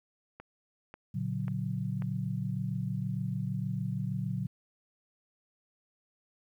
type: click train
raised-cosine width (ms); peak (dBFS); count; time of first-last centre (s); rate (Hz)
0.5; -30; 4; 0.4-2.022; 1.85
type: chord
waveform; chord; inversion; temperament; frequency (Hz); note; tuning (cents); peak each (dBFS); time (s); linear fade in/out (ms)
sine; Bb augmented; none; equal with one note detuned; 116.54 / 143.06 / 185; Bb2 / D3 / F#3; 0 / -45 / 0; -35; 1.14-4.47; 10
effects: 11-bit